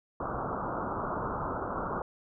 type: low-pass noise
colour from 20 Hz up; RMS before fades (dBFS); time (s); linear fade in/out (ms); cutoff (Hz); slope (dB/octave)
white; -34; 0.2-2.02; 2; 1400; 96
effects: none